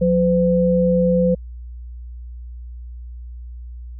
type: tone pair together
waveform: sine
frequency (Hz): 179.83 / 509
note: F#3 / C5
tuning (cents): -49 / -48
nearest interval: octave + tritone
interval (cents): 1801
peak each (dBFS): -16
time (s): 0.01-1.35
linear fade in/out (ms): 10
effects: added 60 Hz sine -31 dBFS peak until 3.99 s